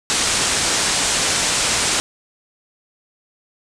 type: low-pass noise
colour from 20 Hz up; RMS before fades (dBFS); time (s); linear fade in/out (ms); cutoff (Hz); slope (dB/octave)
white; -19; 0.1-2; 0; 9000; 48
effects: none